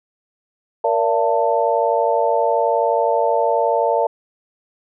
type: tone cluster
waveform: sine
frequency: 466.9 / 579 / 678 / 890 Hz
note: A#4 / D5 / E5 / A5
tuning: +3 / -25 / +49 / +20 cents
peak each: -20 dBFS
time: 0.84-4.07 s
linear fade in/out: 5 ms
effects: none